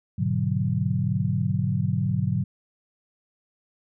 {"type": "chord", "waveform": "sine", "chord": "G# half-diminished seventh", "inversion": "none", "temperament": "equal with one note detuned", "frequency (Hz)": [103.05, 123.47, 146.83, 185], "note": ["G#2", "B2", "D3", "F#3"], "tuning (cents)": [-13, 0, 0, 0], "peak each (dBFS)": -27, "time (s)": [0.18, 2.44], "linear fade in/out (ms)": 10, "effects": []}